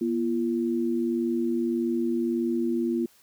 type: tone pair together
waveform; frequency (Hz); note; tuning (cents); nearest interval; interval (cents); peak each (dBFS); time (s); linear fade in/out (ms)
sine; 240 / 341.7; B3 / F4; -49 / -38; tritone; 611; -26; 0.01-3.06; 5
effects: white hiss -59 dBFS RMS until 3.22 s